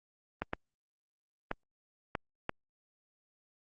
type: clicks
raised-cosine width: 0.5 ms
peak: -17 dBFS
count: 5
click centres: 0.42 / 0.534 / 1.514 / 2.152 / 2.494 s
effects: Opus 32 kbps